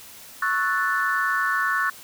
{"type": "chord", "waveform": "sine", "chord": "F# minor seventh", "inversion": "second", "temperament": "equal", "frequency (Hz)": [1108.7, 1318.5, 1480, 1760], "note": ["C#6", "E6", "F#6", "A6"], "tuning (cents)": [0, 0, 0, 0], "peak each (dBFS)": [-25, -29, -24, -25], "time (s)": [0.42, 1.9], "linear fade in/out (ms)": 5, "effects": ["tanh soft clip ceiling -11 dBFS", "white hiss -44 dBFS RMS until 2.03 s"]}